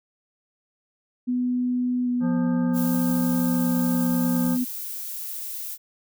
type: tone with vibrato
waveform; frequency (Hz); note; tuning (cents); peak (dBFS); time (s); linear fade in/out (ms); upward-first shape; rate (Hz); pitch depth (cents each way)
sine; 246.9; B3; 0; -21; 1.27-4.65; 20; square; 0.63; 9
type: harmonic tone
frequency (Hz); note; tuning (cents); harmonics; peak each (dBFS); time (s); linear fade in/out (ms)
175.7; F3; +11; 1 / 3 / 5 / 7 / 9; -25 / -35 / -39 / -42 / -44; 2.2-4.58; 50
type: noise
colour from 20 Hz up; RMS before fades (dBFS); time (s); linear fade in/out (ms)
violet; -33; 2.73-5.78; 50
effects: none